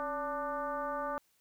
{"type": "tone with frequency modulation", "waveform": "sine", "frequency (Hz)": 880, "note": "A5", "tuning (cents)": 0, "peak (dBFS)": -33, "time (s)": [0, 1.18], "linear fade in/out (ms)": 0, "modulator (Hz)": 304, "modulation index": 1.6, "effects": ["white hiss -72 dBFS RMS until 1.4 s"]}